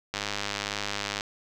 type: click train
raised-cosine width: 0.2 ms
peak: -12 dBFS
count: 110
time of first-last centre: 0.14-1.209 s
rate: 102 Hz
effects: none